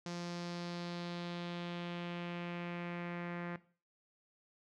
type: tone with low-pass filter sweep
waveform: sawtooth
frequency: 173.7 Hz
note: F3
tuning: 9 cents flat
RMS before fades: -42 dBFS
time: 0.06-3.56 s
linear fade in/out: 2 ms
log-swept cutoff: 5700 to 1900 Hz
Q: 2.4
effects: noise-tail reverb RT60 0.4 s tail -17 dB re dry